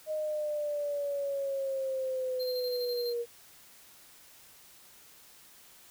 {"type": "exponential sweep", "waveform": "sine", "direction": "down", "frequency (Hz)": [622.3, 470.6], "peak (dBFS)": -30, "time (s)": [0.06, 3.26], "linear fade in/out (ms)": 50}
{"type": "tone with tremolo", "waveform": "square", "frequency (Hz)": 4167, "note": "C8", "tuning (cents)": -8, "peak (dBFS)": -37, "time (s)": [2.39, 3.14], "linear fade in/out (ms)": 20, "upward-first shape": "square", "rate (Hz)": 12, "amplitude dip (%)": 45}
{"effects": ["white hiss -56 dBFS RMS until 5.9 s"]}